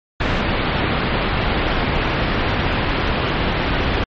pink low-pass noise, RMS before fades -19 dBFS, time 0.2-4.04 s, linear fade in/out 5 ms, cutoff 3400 Hz, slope 24 dB/octave, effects MP3 32 kbps

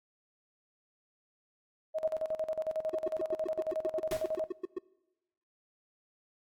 sine tone with tremolo, 631 Hz, D#5, 24 cents sharp, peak -29 dBFS, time 1.94-4.48 s, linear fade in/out 20 ms, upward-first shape square, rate 11 Hz, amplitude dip 80%
triangle tone bursts, 365.5 Hz, F#4, 21 cents flat, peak -29 dBFS, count 15, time 2.93-4.785 s, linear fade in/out 5 ms, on 21 ms, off 110 ms
pink noise with exponential decay, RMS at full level -38 dBFS, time 4.11-4.37 s, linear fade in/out 1 ms, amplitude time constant 56 ms
effects noise-tail reverb RT60 1.0 s tail -22 dB re dry + AAC 64 kbps

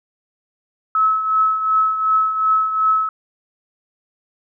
sine tone with tremolo, 1294 Hz, E6, 32 cents flat, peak -11 dBFS, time 0.95-3.09 s, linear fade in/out 2 ms, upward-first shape triangle, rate 2.7 Hz, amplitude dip 65%, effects none

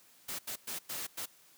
white noise bursts at uneven times, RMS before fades -39 dBFS, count 5, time 0.28-0.39 / 0.47-0.56 / 0.67-0.79 / 0.89-1.07 / 1.17-1.26 s, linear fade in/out 10 ms, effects white hiss -62 dBFS RMS until 1.57 s + high-pass 100 Hz 12 dB/octave

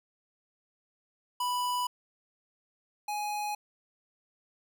square tone pair in turn, 987.8 / 834.6 Hz, B5 / G#5, 0 / +8 cents, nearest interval minor third, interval 292 cents, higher first, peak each -29 / -32 dBFS, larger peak first, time 1.4-1.87 / 3.08-3.55 s, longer neither, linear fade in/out 5 ms, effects none

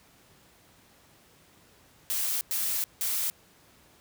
blue noise bursts at uneven times, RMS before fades -29 dBFS, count 3, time 2.1-2.41 / 2.51-2.84 / 3.01-3.3 s, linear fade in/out 0 ms, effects pink hiss -59 dBFS RMS until 4 s + high-pass 60 Hz 12 dB/octave

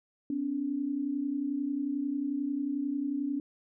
sine tone pair together, 255.1 / 286.3 Hz, C4 / D4, -44 / -44 cents, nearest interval major second, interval 200 cents, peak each -35 / -30 dBFS, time 0.3-3.4 s, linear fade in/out 2 ms, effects none

